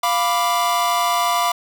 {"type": "chord", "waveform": "45% pulse", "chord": "B diminished", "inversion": "second", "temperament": "equal", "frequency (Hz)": [698.5, 987.8, 1174.7], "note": ["F5", "B5", "D6"], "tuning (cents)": [0, 0, 0], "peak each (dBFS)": -21, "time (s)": [0.03, 1.52], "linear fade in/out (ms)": 5, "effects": []}